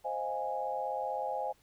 sine chord, F minor seventh, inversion second, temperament equal with one note detuned, 523.3 / 622.3 / 698.5 / 827.3 Hz, C5 / Eb5 / F5 / Ab5, 0 / 0 / 0 / -7 cents, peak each -38 / -40 / -40 / -35 dBFS, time 0.04-1.53 s, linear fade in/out 20 ms, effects pink hiss -67 dBFS RMS until 1.62 s

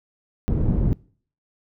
pink low-pass noise, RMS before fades -20 dBFS, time 0.48-0.93 s, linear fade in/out 0 ms, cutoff 240 Hz, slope 12 dB/octave, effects noise-tail reverb RT60 0.5 s tail -24 dB re dry

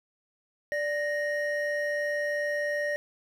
triangle tone pair together, 587.3 / 1864.6 Hz, D5 / A#6, 0 / 0 cents, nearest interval octave + minor sixth, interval 2000 cents, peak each -27 / -29 dBFS, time 0.72-2.96 s, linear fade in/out 0 ms, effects none

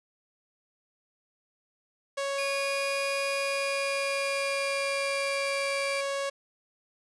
sawtooth tone, 554.4 Hz, C#5, in tune, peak -25 dBFS, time 2.17-6.3 s, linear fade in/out 10 ms
35% pulse tone with pitch glide, 2448 to 2343 Hz, D#7 to D7, -29 to -5 cents, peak -30 dBFS, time 2.38-6.01 s, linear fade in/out 5 ms, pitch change -76 cents, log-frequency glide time 3.29-5.72 s
effects resampled to 22050 Hz + 9-bit

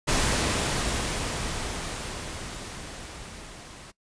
pink noise with level ramp, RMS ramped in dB -23 to -45 dBFS, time 0.07-3.92 s, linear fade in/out 20 ms, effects noise-tail reverb RT60 0.1 s tail -20 dB re dry + resampled to 22050 Hz

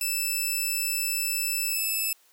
5% pulse tone with pitch glide, 2637 to 2620 Hz, E7 to E7, 0 to -11 cents, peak -17 dBFS, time 0.01-2.13 s, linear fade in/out 2 ms, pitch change -11 cents, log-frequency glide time 1.66-1.78 s, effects white hiss -61 dBFS RMS until 2.32 s + high-pass 400 Hz 12 dB/octave

